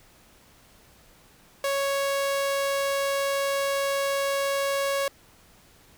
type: tone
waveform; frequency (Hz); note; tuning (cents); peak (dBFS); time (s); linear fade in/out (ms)
sawtooth; 554.4; C#5; 0; -20; 1.64-5.08; 2
effects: pink hiss -56 dBFS RMS until 5.97 s